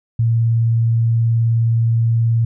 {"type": "tone with vibrato", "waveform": "sine", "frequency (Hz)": 115, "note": "A#2", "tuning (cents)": -23, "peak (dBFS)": -12, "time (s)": [0.19, 2.45], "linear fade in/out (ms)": 5, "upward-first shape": "triangle", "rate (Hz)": 19, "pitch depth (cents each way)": 15, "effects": []}